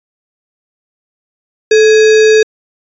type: tone with sample-and-hold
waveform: sine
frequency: 435 Hz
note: A4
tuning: 20 cents flat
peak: -3 dBFS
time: 1.71-2.43 s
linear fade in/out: 5 ms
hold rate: 2100 Hz
effects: resampled to 16000 Hz